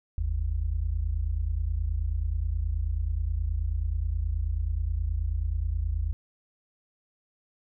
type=tone pair together; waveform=sine; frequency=50.02 / 79.4 Hz; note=G1 / D#2; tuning=+36 / +36 cents; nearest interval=minor sixth; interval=800 cents; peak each=-28 dBFS; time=0.18-6.13 s; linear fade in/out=0 ms; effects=none